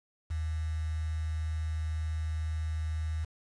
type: tone with quantisation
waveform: sine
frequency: 79 Hz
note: D#2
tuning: 27 cents sharp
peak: -30 dBFS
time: 0.3-3.25 s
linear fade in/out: 10 ms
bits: 8
effects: resampled to 22050 Hz